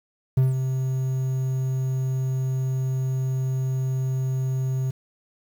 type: tone with ADSR envelope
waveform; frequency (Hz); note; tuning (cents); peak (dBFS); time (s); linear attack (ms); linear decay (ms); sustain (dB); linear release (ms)
triangle; 130.81; C3; 0; -12; 0.37-4.91; 6; 160; -8; 8
effects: 8-bit